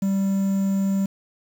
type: tone with quantisation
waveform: triangle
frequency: 195.3 Hz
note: G3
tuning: 6 cents flat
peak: -17 dBFS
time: 0.02-1.06 s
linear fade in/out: 5 ms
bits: 7
effects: none